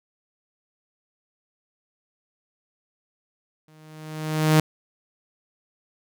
sawtooth tone with exponential growth, 155.56 Hz, D#3, in tune, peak -9 dBFS, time 3.68-4.6 s, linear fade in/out 2 ms, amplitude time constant 200 ms, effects none

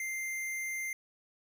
square tone, 2093 Hz, C7, in tune, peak -35 dBFS, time 0-0.93 s, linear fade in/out 2 ms, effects none

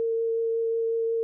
sine tone with vibrato, 456 Hz, A#4, 38 cents flat, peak -23 dBFS, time 0-1.23 s, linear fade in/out 0 ms, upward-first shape triangle, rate 5.5 Hz, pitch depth 10 cents each way, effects none

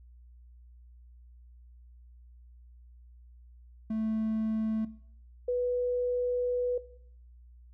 triangle / sine tone pair in turn, 219.6 / 493 Hz, A3 / B4, -3 / -3 cents, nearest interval octave + major second, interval 1400 cents, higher second, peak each -27 / -26 dBFS, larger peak second, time 3.9-4.85 / 5.48-6.78 s, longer second, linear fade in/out 5 ms, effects noise-tail reverb RT60 0.6 s tail -17 dB re dry + added 60 Hz sine -51 dBFS peak until 7.73 s

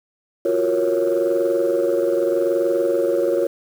sine chord, Gb major seventh, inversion third, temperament equal with one note detuned, 349.2 / 370 / 466.2 / 552.8 Hz, F4 / Gb4 / Bb4 / Db5, 0 / 0 / 0 / -5 cents, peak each -20 / -24 / -21 / -19 dBFS, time 0.45-3.47 s, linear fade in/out 5 ms, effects tanh soft clip ceiling -11 dBFS + 7-bit

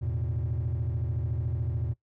triangle chord, E suspended fourth, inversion none, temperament just, 82.41 / 109.88 / 123.61 Hz, E2 / A2 / B2, 0 / -2 / +2 cents, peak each -29 dBFS, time 0.01-1.94 s, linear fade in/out 20 ms, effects noise-tail reverb RT60 0.1 s tail -19 dB re dry + tanh soft clip ceiling -21 dBFS

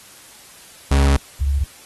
40% pulse / sine tone pair in turn, 69.3 / 69.78 Hz, C#2 / C#2, 0 / +12 cents, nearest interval unison, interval 12 cents, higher second, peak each -11 / -15 dBFS, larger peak first, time 0.91-1.17 / 1.41-1.64 s, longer first, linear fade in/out 5 ms, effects white hiss -44 dBFS RMS until 1.85 s + AAC 32 kbps

